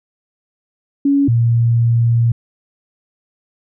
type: tone pair in turn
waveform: sine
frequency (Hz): 280.5 / 117.05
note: C#4 / A#2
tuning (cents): +21 / +8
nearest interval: octave + minor third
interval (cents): 1513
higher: first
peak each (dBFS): -10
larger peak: neither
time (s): 1.05-1.28 / 1.28-2.32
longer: second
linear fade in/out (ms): 5
effects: none